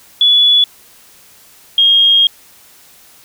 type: tone pair in turn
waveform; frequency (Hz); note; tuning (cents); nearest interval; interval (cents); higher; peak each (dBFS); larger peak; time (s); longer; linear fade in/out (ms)
sine; 3419 / 3247; G#7 / G#7; +50 / -40; minor second; 90; first; -6; neither; 0.21-0.64 / 1.78-2.27; second; 2
effects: white hiss -44 dBFS RMS until 3.24 s

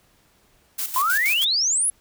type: noise with tremolo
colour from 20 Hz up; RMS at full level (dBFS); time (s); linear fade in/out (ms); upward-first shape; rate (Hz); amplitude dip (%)
blue; -26; 0.78-1.45; 10; square; 6.3; 65
type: exponential sweep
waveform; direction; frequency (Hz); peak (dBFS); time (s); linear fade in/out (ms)
sine; up; 991 to 11175; -18; 0.96-1.9; 2
effects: pink hiss -60 dBFS RMS until 2 s

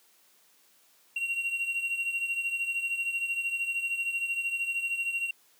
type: beating tone pair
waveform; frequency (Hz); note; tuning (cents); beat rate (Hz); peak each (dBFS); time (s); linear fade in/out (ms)
triangle; 2747 / 2760; F7 / F7; -29 / -21; 13; -28 / -34; 1.16-5.31; 5
effects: white hiss -63 dBFS RMS until 5.59 s + high-pass 200 Hz 12 dB/octave

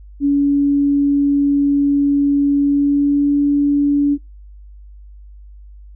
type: tone with pitch glide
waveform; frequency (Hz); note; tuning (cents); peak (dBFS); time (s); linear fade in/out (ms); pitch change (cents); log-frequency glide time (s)
sine; 283.6 to 286.7; C#4 to D4; +40 to -42; -11; 0.2-4.18; 50; +18; 2.57-3.35
effects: noise-tail reverb RT60 0.2 s tail -24 dB re dry + added 50 Hz sine -36 dBFS peak until 5.95 s

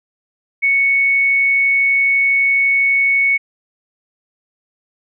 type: tone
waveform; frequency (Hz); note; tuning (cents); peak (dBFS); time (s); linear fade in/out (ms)
sine; 2217; C#7; 0; -11; 0.62-3.38; 20
effects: none

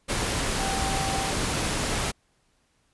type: tone in noise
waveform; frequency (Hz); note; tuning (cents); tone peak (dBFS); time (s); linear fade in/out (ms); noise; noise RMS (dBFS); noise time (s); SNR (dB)
sine; 777; G5; -16; -30; 0.58-1.32; 20; pink; -27; 0.08-2.12; -6
effects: pink hiss -68 dBFS RMS until 2.93 s + resampled to 24000 Hz

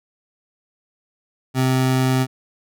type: tone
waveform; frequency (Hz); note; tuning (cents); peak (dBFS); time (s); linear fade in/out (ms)
25% pulse; 130; C3; -11; -12; 1.54-2.27; 50
effects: none

